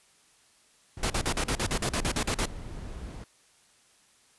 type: noise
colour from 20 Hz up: brown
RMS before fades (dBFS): -38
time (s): 0.97-3.24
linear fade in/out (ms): 2
type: noise bursts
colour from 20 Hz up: pink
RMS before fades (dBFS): -28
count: 13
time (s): 1.03-2.456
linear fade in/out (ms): 2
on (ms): 70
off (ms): 43
effects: white hiss -62 dBFS RMS until 4.38 s + resampled to 24000 Hz